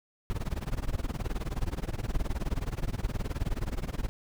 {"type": "noise with tremolo", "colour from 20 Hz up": "brown", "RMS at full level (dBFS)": -28, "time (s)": [0.3, 4.09], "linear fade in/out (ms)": 0, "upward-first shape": "sine", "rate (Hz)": 19, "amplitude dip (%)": 95, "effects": []}